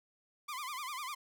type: tone with vibrato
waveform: sawtooth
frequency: 1108.7 Hz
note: C#6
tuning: in tune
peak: -35 dBFS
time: 0.48-1.15 s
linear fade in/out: 10 ms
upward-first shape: sine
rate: 10 Hz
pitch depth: 170 cents each way
effects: none